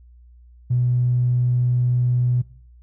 triangle tone with tanh clipping, 123.47 Hz, B2, in tune, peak -16 dBFS, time 0.7-2.42 s, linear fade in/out 10 ms, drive 4 dB, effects noise-tail reverb RT60 0.6 s tail -22 dB re dry + added 60 Hz sine -45 dBFS peak until 2.82 s

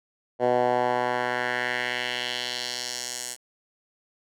10% pulse tone with band-pass filter sweep, 123.47 Hz, B2, in tune, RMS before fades -27 dBFS, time 0.39-3.37 s, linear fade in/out 50 ms, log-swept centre 590 to 8200 Hz, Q 1.8, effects none

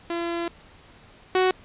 sawtooth tone pair in turn, 340.1 / 371.5 Hz, F4 / F#4, -46 / +7 cents, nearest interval major second, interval 153 cents, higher second, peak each -22 / -14 dBFS, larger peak second, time 0.1-0.48 / 1.35-1.51 s, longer first, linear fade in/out 2 ms, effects pink hiss -51 dBFS RMS until 1.64 s + resampled to 8000 Hz

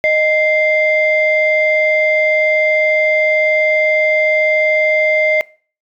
sine tone pair together, 619.4 / 2093 Hz, D#5 / C7, -8 / 0 cents, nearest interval octave + major sixth, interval 2108 cents, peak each -12 dBFS, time 0.04-5.41 s, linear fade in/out 0 ms, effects noise-tail reverb RT60 0.4 s tail -23 dB re dry + tanh soft clip ceiling -4 dBFS

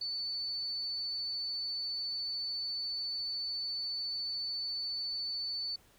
sine tone, 4493 Hz, C#8, 23 cents sharp, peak -34 dBFS, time 0.01-5.76 s, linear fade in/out 5 ms, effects pink hiss -64 dBFS RMS until 5.98 s

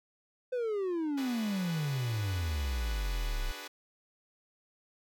triangle exponential sweep, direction down, 514 to 30.53 Hz, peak -28 dBFS, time 0.52-3.52 s, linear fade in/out 10 ms
5% pulse chord, G# half-diminished seventh, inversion second, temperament equal, 293.7 / 370 / 415.3 / 493.9 Hz, D4 / F#4 / G#4 / B4, 0 / 0 / 0 / 0 cents, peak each -36 / -38 / -37 / -34 dBFS, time 1.17-3.68 s, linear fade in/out 10 ms
effects none

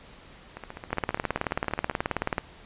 two click trains, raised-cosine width 0.5 ms, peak -10 / -22 dBFS, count 28 / 21, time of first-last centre 0.93-2.382 / 0.57-1.912 s, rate 18.6 / 14.9 Hz, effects pink hiss -50 dBFS RMS until 2.65 s + resampled to 8000 Hz

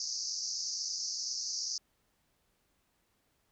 pink band-pass noise, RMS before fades -37 dBFS, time 0-1.78 s, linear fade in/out 2 ms, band 4700 to 6400 Hz, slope 96 dB/octave, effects pink hiss -75 dBFS RMS until 3.51 s

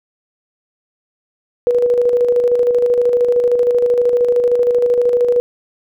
sine tone with tremolo, 486.3 Hz, B4, 27 cents flat, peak -9 dBFS, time 1.67-5.4 s, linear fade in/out 0 ms, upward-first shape square, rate 13 Hz, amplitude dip 40%, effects none

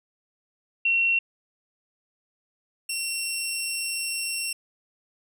sine / 15% pulse tone pair in turn, 2727 / 2727 Hz, F7 / F7, -42 / -42 cents, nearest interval unison, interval 0 cents, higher neither, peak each -19 / -20 dBFS, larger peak first, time 0.85-1.19 / 2.89-4.53 s, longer second, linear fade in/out 5 ms, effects none

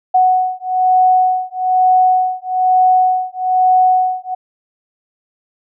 sine beating tone pair, 740 / 741.1 Hz, F#5 / F#5, 0 / +3 cents, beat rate 1.1 Hz, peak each -13 dBFS, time 0.14-4.35 s, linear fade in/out 10 ms, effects none

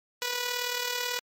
5% pulse tone with amplitude modulation, 490 Hz, B4, 14 cents flat, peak -15 dBFS, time 0.22-1.19 s, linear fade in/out 0 ms, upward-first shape sine, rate 38.3 Hz, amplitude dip 50%, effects MP3 64 kbps

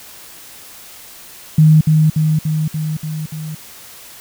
sine tone with echo, 155.5 Hz, D#3, 1 cent flat, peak -5 dBFS, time 1.58-1.81 s, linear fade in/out 5 ms, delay 290 ms, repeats 6, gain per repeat -3 dB, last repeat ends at 3.55 s, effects white hiss -38 dBFS RMS until 4.2 s

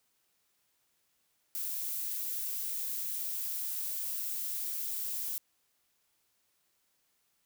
violet noise, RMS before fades -36 dBFS, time 1.55-5.38 s, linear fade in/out 0 ms, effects white hiss -75 dBFS RMS until 7.45 s

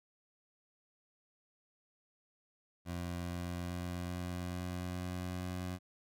20% pulse tone with pitch steps, 87.31 / 87.87 / 88.43 / 88.99 / 89.56 / 90.13 / 90.7 Hz, F2 / F2 / F2 / F2 / F2 / F#2 / F#2, 0 / +11 / +22 / +33 / +44 / -45 / -34 cents, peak -33 dBFS, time 2.85-5.79 s, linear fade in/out 50 ms, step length 420 ms, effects none

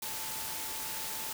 sine tone in noise, 880 Hz, A5, in tune, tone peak -47 dBFS, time 0.02-1.33 s, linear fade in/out 5 ms, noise white, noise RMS -38 dBFS, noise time 0.02-1.33 s, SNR -12 dB, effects none

